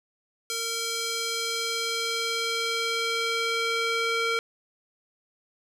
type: tone with band-pass filter sweep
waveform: square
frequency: 459.1 Hz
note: A#4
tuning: 26 cents flat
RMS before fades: -28 dBFS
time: 0.5-4.39 s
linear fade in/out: 0 ms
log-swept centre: 6100 to 2300 Hz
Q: 0.96
effects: none